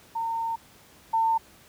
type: tone pair in turn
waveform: sine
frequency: 912 / 901.5 Hz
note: A#5 / A5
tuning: -38 / +42 cents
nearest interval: unison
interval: 20 cents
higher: first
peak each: -26 / -20 dBFS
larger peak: second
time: 0.15-0.56 / 1.13-1.38 s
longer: first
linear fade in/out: 10 ms
effects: pink hiss -54 dBFS RMS until 1.68 s + high-pass 60 Hz 12 dB/octave